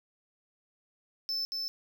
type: tone with echo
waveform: triangle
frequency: 5274 Hz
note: E8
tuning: in tune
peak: -29 dBFS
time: 1.29-1.45 s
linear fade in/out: 0 ms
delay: 230 ms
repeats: 1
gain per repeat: -2 dB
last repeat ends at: 1.68 s
effects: 10-bit